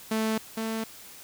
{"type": "tone pair in turn", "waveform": "sawtooth", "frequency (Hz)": [220, 222.8], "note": ["A3", "A3"], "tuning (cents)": [0, 22], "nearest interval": "unison", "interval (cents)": 22, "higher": "second", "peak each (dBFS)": [-21, -25], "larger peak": "first", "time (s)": [[0.11, 0.38], [0.57, 0.84]], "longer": "neither", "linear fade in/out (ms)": 5, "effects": ["white hiss -47 dBFS RMS until 1.23 s"]}